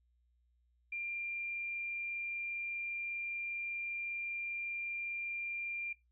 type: tone with frequency modulation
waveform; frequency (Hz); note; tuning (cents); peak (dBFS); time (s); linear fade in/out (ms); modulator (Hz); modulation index
sine; 2386; D7; +27; -37; 0.92-5.93; 5; 25.1; 0.21
effects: noise-tail reverb RT60 0.2 s tail -21 dB re dry + added 60 Hz sine -70 dBFS peak until 6.11 s